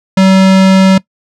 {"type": "tone", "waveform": "square", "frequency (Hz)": 190.5, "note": "G3", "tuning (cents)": -49, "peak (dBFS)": -4, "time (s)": [0.17, 0.98], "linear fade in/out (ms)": 5, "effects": ["noise-tail reverb RT60 0.1 s tail -21 dB re dry", "low-pass 6000 Hz 12 dB/octave"]}